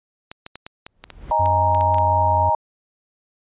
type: clicks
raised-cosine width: 0.2 ms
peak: -17 dBFS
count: 12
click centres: 0.315 / 0.464 / 0.556 / 0.665 / 0.865 / 1.04 / 1.103 / 1.459 / 1.748 / 1.81 / 1.944 / 1.984 s
type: noise with exponential growth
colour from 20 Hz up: brown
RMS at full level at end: -31 dBFS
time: 0.88-1.32 s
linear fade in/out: 2 ms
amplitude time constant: 95 ms
type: chord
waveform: sine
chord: D# suspended fourth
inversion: none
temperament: just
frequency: 622.3 / 829.7 / 933.4 Hz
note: D#5 / G#5 / A#5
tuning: 0 / -2 / +2 cents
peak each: -23 / -22 / -17 dBFS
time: 1.31-2.55 s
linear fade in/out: 2 ms
type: tone with pitch glide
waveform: triangle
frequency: 91 to 90.16 Hz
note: F#2 to F#2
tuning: -28 to -44 cents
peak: -19 dBFS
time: 1.39-2.5 s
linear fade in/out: 10 ms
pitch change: -16 cents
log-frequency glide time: 1.57-2.27 s
effects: resampled to 8000 Hz